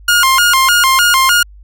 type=tone with vibrato; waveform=sawtooth; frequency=1229 Hz; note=D#6; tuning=22 cents flat; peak=-4 dBFS; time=0.08-1.43 s; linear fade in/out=5 ms; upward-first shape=square; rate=3.3 Hz; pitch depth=260 cents each way; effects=added 50 Hz sine -35 dBFS peak until 1.63 s